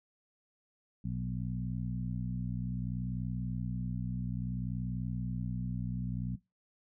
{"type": "harmonic tone with a mistuned harmonic", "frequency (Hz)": 60.6, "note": "B1", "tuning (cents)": -32, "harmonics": [1, 2, 3, 4], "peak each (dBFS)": [-42, -37, -36, -44], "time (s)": [1.04, 6.36], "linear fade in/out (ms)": 10, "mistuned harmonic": 1, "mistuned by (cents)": -80, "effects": ["noise-tail reverb RT60 0.2 s tail -18 dB re dry"]}